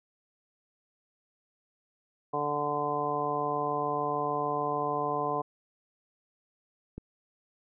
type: harmonic tone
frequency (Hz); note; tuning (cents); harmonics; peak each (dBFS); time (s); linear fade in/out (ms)
146.83; D3; 0; 1 / 2 / 3 / 4 / 5 / 6 / 7; -41 / -39 / -34 / -37 / -33 / -40 / -32; 2.33-5.42; 10
type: click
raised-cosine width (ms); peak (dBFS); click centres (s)
3; -26; 6.98
effects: none